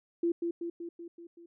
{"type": "tone with echo", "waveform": "sine", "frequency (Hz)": 340.5, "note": "F4", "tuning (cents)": -44, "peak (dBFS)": -25, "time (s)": [0.23, 0.32], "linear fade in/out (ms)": 5, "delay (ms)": 190, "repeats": 6, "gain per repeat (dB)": -4, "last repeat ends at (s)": 1.46, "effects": []}